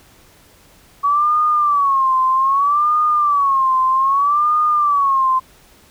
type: tone with vibrato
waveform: sine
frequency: 1127 Hz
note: C#6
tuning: 28 cents sharp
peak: -12 dBFS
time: 1.03-5.4 s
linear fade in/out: 20 ms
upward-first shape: sine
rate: 0.63 Hz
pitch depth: 140 cents each way
effects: pink hiss -49 dBFS RMS until 5.9 s